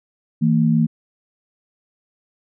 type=tone pair together; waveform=sine; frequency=161.43 / 228.3 Hz; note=E3 / A#3; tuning=-36 / -36 cents; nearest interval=tritone; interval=600 cents; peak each=-16 dBFS; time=0.41-0.87 s; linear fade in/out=20 ms; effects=none